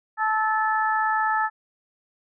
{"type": "harmonic tone", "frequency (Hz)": 435.5, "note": "A4", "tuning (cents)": -18, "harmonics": [2, 3, 4], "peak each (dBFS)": [-23, -25, -26], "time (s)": [0.17, 1.5], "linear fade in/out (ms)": 50, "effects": []}